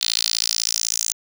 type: tone with high-pass filter sweep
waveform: 10% pulse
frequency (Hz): 56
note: A1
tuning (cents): +31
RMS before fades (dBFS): -22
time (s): 0.01-1.13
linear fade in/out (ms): 5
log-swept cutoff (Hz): 4000 to 6600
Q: 3.4
effects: none